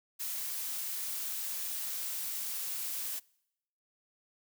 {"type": "noise", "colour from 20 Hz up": "blue", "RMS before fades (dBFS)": -37, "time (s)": [0.19, 3.2], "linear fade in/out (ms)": 20, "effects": ["noise-tail reverb RT60 0.8 s tail -25 dB re dry"]}